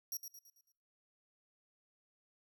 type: tone with echo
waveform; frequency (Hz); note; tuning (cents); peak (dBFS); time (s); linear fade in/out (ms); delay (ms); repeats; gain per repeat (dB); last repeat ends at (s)
20% pulse; 5680; F8; +28; -33; 0.12-0.17; 2; 110; 5; -7; 0.72
effects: noise-tail reverb RT60 0.8 s tail -23 dB re dry